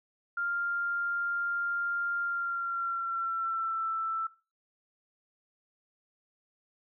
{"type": "tone with pitch glide", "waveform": "sine", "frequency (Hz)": [1396.9, 1327.7], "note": ["F6", "E6"], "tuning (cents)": [0, 12], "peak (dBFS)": -29, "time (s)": [0.37, 4.27], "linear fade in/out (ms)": 5, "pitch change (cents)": -88, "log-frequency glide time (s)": [2.21, 3.9], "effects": ["noise-tail reverb RT60 0.3 s tail -18 dB re dry"]}